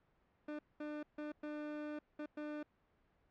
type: tone bursts at uneven times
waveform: 30% pulse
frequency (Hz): 299.4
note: D4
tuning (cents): +33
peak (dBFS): -39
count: 6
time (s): 0.48-0.59 / 0.8-1.03 / 1.18-1.32 / 1.43-1.99 / 2.19-2.26 / 2.37-2.63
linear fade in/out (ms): 5
effects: pink hiss -75 dBFS RMS until 3.3 s + low-pass 2000 Hz 12 dB/octave